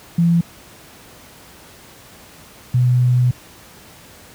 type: tone pair in turn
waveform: sine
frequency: 169.8 / 124.42 Hz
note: F3 / B2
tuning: -48 / +13 cents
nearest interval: perfect fourth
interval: 539 cents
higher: first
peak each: -11 / -11 dBFS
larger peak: neither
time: 0.18-0.41 / 2.74-3.31 s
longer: second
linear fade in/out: 5 ms
effects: pink hiss -43 dBFS RMS until 4.34 s + high-pass 60 Hz 12 dB/octave